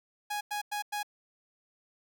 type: tone bursts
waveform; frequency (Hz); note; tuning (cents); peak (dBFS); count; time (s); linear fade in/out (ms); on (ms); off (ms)
sawtooth; 830; G#5; -1; -28; 4; 0.3-1.031; 10; 110; 97
effects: none